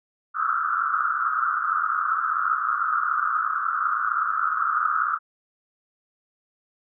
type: band-pass noise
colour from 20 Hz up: white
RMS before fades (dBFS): -24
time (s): 0.34-5.19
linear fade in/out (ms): 50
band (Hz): 1200 to 1400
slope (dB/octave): 96
effects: none